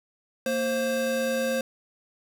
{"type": "tone pair together", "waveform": "square", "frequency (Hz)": [230.7, 528.5], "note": ["A#3", "C5"], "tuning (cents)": [-18, 17], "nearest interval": "octave + major second", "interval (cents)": 1435, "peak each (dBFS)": [-31, -26], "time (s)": [0.46, 1.61], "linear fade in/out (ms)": 2, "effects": []}